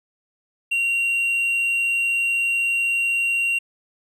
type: tone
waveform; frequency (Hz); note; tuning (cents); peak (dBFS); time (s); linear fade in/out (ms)
triangle; 2756; F7; -24; -17; 0.71-3.59; 10
effects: resampled to 32000 Hz